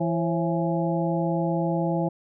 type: harmonic tone with a mistuned harmonic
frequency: 167.3 Hz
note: E3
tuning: 26 cents sharp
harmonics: 1 / 2 / 3 / 4 / 5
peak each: -25 / -28 / -30 / -31 / -32 dBFS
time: 0-2.09 s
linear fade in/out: 10 ms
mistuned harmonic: 3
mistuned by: +120 cents
effects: none